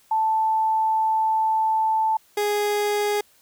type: tone pair in turn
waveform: sine / 30% pulse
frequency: 880 / 414.3 Hz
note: A5 / G#4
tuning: 0 / -4 cents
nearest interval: octave + minor second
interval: 1304 cents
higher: first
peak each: -18 dBFS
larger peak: neither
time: 0.11-2.17 / 2.37-3.21 s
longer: first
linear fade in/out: 5 ms
effects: white hiss -58 dBFS RMS until 3.41 s

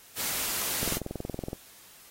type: noise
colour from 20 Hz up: white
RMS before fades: -31 dBFS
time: 0.15-1 s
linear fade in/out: 50 ms
type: click train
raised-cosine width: 2 ms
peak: -20 dBFS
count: 16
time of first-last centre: 0.83-1.531 s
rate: 21.4 Hz
effects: white hiss -53 dBFS RMS until 2.1 s + AAC 48 kbps

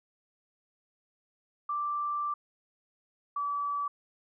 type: tone pair in turn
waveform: sine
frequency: 1174.7 / 1150.5 Hz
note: D6 / D6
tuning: 0 / -36 cents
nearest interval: unison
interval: 36 cents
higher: first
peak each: -29 / -29 dBFS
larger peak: neither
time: 1.69-2.34 / 3.36-3.88 s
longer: first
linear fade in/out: 5 ms
effects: none

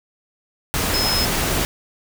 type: tone in noise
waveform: sine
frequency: 5150 Hz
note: E8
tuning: 41 cents flat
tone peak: -20 dBFS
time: 0.94-1.25 s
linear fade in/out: 0 ms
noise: pink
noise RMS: -21 dBFS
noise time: 0.74-1.65 s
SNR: -2 dB
effects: none

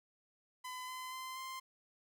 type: tone with pitch steps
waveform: sawtooth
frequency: 1011 / 1022.7 / 1034.6 / 1046.7 Hz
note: B5 / C6 / C6 / C6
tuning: +40 / -40 / -20 / 0 cents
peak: -39 dBFS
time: 0.64-1.6 s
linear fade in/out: 10 ms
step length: 240 ms
effects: none

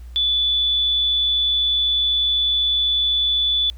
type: tone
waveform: sine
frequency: 3468 Hz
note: A7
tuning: 26 cents flat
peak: -16 dBFS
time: 0.16-3.7 s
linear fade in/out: 0 ms
effects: added 60 Hz sine -34 dBFS peak until 3.77 s + pink hiss -56 dBFS RMS until 3.77 s

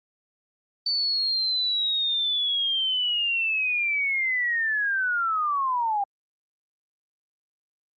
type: linear sweep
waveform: sine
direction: down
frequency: 4545 to 784 Hz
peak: -22 dBFS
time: 0.86-6.04 s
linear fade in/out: 5 ms
effects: Opus 24 kbps

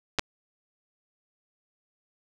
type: clicks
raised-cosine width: 0.2 ms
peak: -7 dBFS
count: 2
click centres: 0.187 / 0.194 s
effects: none

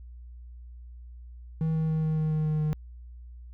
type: tone with pitch steps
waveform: triangle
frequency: 160 / 158.99 / 157.98 / 156.98 / 155.98 / 155 / 154.02 / 153.04 Hz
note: D#3 / D#3 / D#3 / D#3 / D#3 / D#3 / D#3 / D#3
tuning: +49 / +38 / +27 / +16 / +5 / -6 / -17 / -28 cents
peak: -22 dBFS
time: 1.61-2.73 s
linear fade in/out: 0 ms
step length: 140 ms
effects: added 60 Hz sine -42 dBFS peak until 3.53 s

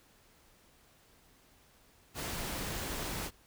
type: noise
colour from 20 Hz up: pink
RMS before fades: -38 dBFS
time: 2.14-3.31 s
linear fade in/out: 50 ms
effects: pink hiss -64 dBFS RMS until 3.46 s

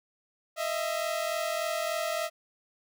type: tone pair together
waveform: sawtooth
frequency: 627 / 670.4 Hz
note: D#5 / E5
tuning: +13 / +29 cents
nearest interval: minor second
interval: 116 cents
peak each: -28 dBFS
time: 0.56-2.3 s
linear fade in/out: 50 ms
effects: none

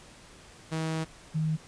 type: tone pair in turn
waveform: sawtooth / sine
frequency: 160 / 156.98 Hz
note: D#3 / D#3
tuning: +49 / +16 cents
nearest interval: unison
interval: 33 cents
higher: first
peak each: -25 dBFS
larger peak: neither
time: 0.71-1.05 / 1.34-1.57 s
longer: first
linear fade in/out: 20 ms
effects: pink hiss -52 dBFS RMS until 1.67 s + resampled to 22050 Hz

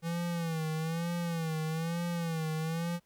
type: tone with vibrato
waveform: square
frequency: 164.81 Hz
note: E3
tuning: in tune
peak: -32 dBFS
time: 0.02-3 s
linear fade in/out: 50 ms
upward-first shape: sine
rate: 1.1 Hz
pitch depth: 81 cents each way
effects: pink hiss -73 dBFS RMS until 3.05 s

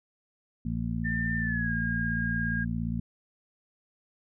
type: harmonic tone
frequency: 57.2 Hz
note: A#1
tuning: 32 cents flat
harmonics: 1 / 2 / 3 / 4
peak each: -35 / -34 / -33 / -33 dBFS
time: 0.65-3 s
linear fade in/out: 5 ms
type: tone with pitch glide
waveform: sine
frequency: 1793 to 1625.3 Hz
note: A6 to G#6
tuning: +32 to -38 cents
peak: -30 dBFS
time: 1.04-2.65 s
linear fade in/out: 20 ms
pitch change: -170 cents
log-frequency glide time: 1.38-1.73 s
effects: none

